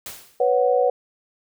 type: noise with exponential decay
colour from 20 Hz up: white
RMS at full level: -32 dBFS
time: 0.06-0.5 s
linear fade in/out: 2 ms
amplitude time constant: 95 ms
type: chord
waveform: sine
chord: B suspended second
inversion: none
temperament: equal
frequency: 493.9 / 554.4 / 740 Hz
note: B4 / C#5 / F#5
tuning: 0 / 0 / 0 cents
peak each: -18 / -21 / -22 dBFS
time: 0.4-0.9 s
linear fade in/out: 5 ms
effects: none